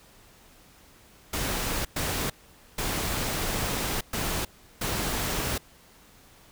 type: noise bursts at uneven times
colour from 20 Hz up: pink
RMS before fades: -29 dBFS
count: 5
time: 1.33-1.85 / 1.96-2.3 / 2.78-4.01 / 4.13-4.45 / 4.81-5.58 s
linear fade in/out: 5 ms
effects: pink hiss -55 dBFS RMS until 6.51 s